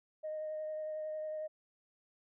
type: tone with vibrato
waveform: sine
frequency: 619 Hz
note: D#5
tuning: 9 cents flat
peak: -36 dBFS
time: 0.23-1.48 s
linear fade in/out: 20 ms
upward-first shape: triangle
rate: 11 Hz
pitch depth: 14 cents each way
effects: tanh soft clip ceiling -33 dBFS